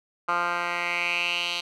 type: tone with band-pass filter sweep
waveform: 10% pulse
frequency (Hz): 174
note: F3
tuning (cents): -6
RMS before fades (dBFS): -27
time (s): 0.28-1.61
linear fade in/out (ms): 10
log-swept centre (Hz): 1300 to 3500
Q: 4.2
effects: none